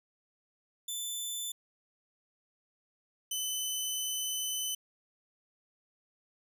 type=tone pair in turn; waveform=15% pulse; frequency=3520 / 3023 Hz; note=A7 / F#7; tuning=0 / +36 cents; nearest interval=minor third; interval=264 cents; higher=first; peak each=-28 / -25 dBFS; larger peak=second; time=0.88-1.52 / 3.31-4.75 s; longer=second; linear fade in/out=5 ms; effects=none